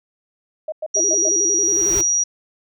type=tone bursts; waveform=sine; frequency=623 Hz; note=D#5; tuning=2 cents sharp; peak=-22 dBFS; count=5; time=0.68-1.29 s; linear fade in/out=5 ms; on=42 ms; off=100 ms
type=tone; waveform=sine; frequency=5760 Hz; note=F#8; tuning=47 cents flat; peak=-15 dBFS; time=0.94-2.24 s; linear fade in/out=10 ms
type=tone with vibrato; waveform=sine; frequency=370 Hz; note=F#4; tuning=in tune; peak=-24 dBFS; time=0.95-2.03 s; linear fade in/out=20 ms; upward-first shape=square; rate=11 Hz; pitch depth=150 cents each way
type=noise with exponential growth; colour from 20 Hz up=pink; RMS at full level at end=-27 dBFS; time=1.27-2.01 s; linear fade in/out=2 ms; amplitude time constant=160 ms
effects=none